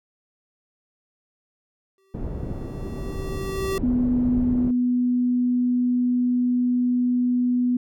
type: tone with exponential growth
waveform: square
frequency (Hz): 386.2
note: G4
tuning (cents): -26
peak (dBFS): -23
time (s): 1.98-3.78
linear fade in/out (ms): 1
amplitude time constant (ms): 390
type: low-pass noise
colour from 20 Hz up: pink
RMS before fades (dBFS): -30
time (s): 2.14-4.71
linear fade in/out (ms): 5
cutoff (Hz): 380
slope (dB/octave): 12
type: tone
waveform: sine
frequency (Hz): 246.9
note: B3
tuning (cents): 0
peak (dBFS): -18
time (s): 3.83-7.77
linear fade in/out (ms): 5
effects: none